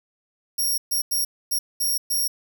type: tone bursts at uneven times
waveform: 5% pulse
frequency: 5588 Hz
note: F8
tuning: in tune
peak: -15 dBFS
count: 6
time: 0.58-0.78 / 0.91-1.02 / 1.11-1.25 / 1.51-1.59 / 1.8-1.98 / 2.1-2.28 s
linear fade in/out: 10 ms
effects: 9-bit